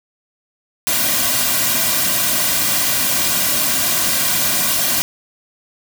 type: noise with comb filter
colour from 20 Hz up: white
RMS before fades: -17 dBFS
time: 0.87-5.02 s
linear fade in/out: 0 ms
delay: 2.3 ms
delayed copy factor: -0.7
effects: none